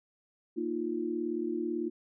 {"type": "chord", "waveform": "sine", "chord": "Bb suspended fourth", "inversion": "none", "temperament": "equal", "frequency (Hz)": [233.1, 311.1, 349.2], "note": ["Bb3", "Eb4", "F4"], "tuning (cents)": [0, 0, 0], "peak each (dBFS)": [-37, -35, -33], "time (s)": [0.56, 1.9], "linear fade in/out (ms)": 20, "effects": []}